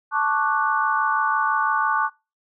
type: chord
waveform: sine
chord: D major seventh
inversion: second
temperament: equal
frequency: 880 / 1108.7 / 1174.7 / 1480 Hz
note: A5 / C#6 / D6 / F#6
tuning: 0 / 0 / 0 / 0 cents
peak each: -24 dBFS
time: 0.11-2.1 s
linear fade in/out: 50 ms
effects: noise-tail reverb RT60 0.3 s tail -26 dB re dry